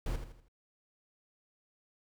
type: noise with echo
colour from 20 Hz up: brown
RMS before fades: -34 dBFS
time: 0.06-0.16 s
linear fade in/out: 2 ms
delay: 81 ms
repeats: 4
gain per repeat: -8 dB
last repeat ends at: 0.484 s
effects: none